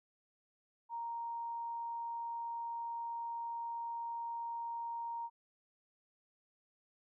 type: tone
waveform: sine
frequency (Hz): 932.3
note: A#5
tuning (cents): 0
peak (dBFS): -38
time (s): 0.89-5.3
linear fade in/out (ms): 50
effects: none